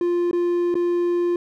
triangle tone with dropouts, 349.2 Hz, F4, in tune, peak -16 dBFS, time 0.01-1.36 s, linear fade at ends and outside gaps 2 ms, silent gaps 0.312-0.33 / 0.743-0.753 s, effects none

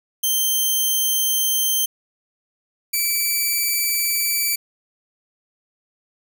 5% pulse tone pair in turn, 3136 / 2317 Hz, G7 / D7, 0 / -24 cents, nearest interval perfect fourth, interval 524 cents, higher first, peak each -9 dBFS, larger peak neither, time 0.23-1.86 / 2.93-4.56 s, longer neither, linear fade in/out 10 ms, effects 8-bit

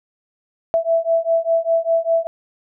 sine beating tone pair, 659.3 / 664.3 Hz, E5 / E5, 0 / +13 cents, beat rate 5 Hz, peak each -18 dBFS, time 0.74-2.27 s, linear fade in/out 0 ms, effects none

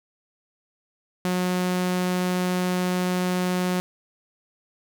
sawtooth tone, 181.4 Hz, F#3, 34 cents flat, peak -18 dBFS, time 1.25-3.8 s, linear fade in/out 0 ms, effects none

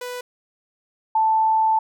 sawtooth / sine tone pair in turn, 494.4 / 880.9 Hz, B4 / A5, +2 / +2 cents, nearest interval minor seventh, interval 1000 cents, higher second, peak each -25 / -15 dBFS, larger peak second, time 0.01-0.21 / 1.15-1.79 s, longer second, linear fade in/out 5 ms, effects none

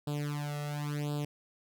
sawtooth tone with flanger, 146.83 Hz, D3, in tune, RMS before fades -35 dBFS, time 0.07-1.25 s, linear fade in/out 5 ms, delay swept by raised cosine 0.24 to 1.54 ms, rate 0.94 Hz, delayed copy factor +1, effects none

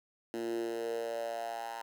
10% pulse tone with high-pass filter sweep, 115.5 Hz, A#2, 16 cents flat, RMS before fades -37 dBFS, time 0.34-1.82 s, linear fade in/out 0 ms, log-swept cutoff 290 to 930 Hz, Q 5.3, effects none

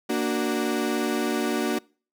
35% pulse chord, Bb augmented, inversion none, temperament equal, 233.1 / 293.7 / 370 Hz, Bb3 / D4 / F#4, 0 / 0 / 0 cents, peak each -26 dBFS, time 0.09-1.79 s, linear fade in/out 10 ms, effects noise-tail reverb RT60 0.4 s tail -25 dB re dry

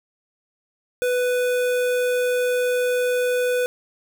square tone with notch filter, 496.1 Hz, B4, 8 cents sharp, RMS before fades -21 dBFS, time 1.02-3.66 s, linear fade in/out 0 ms, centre 4900 Hz, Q 1.5, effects none

